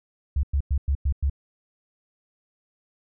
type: tone bursts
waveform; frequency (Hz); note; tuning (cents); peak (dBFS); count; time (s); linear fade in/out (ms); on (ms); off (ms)
sine; 69.7; C#2; +10; -19; 6; 0.36-1.298; 5; 73; 100
effects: none